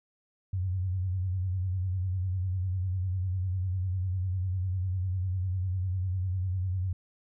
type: tone with vibrato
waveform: sine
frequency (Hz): 92.5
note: F#2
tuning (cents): 0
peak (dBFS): -27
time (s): 0.53-6.93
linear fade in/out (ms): 5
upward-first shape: sine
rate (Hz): 10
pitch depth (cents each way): 71
effects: none